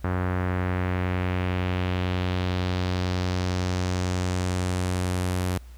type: tone with low-pass filter sweep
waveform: sawtooth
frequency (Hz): 91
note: F#2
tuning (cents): -28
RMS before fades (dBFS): -26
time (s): 0.04-5.58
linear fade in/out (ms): 5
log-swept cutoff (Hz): 1500 to 12000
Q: 1.7
effects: added 60 Hz sine -41 dBFS peak until 5.77 s + pink hiss -57 dBFS RMS until 5.77 s